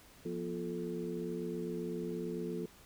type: harmonic tone with a mistuned harmonic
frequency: 87.31 Hz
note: F2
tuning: in tune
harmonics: 2 / 3 / 4 / 5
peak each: -41 / -43 / -41 / -41 dBFS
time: 0.25-2.66 s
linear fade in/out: 5 ms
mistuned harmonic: 3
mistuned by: -130 cents
effects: pink hiss -59 dBFS RMS until 2.85 s